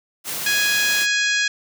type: high-pass noise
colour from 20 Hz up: white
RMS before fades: -27 dBFS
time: 0.24-1.07 s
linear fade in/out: 50 ms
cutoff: 110 Hz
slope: 24 dB/octave
type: harmonic tone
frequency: 830.6 Hz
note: G#5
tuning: in tune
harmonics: 2 / 3 / 4 / 5 / 6 / 7 / 8 / 9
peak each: -20 / -24 / -26 / -28 / -30 / -31 / -32 / -33 dBFS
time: 0.46-1.48 s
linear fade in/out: 5 ms
effects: none